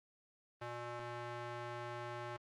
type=tone with band-pass filter; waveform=square; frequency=120 Hz; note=B2; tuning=49 cents flat; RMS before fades=-45 dBFS; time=0.61-2.37 s; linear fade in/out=10 ms; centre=1100 Hz; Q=0.84; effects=Opus 24 kbps